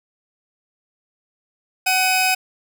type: tone pair together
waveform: sawtooth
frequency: 749.8 / 2522 Hz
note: F#5 / D#7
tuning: +23 / +23 cents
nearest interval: octave + major sixth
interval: 2100 cents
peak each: -15 dBFS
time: 1.86-2.35 s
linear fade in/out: 10 ms
effects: none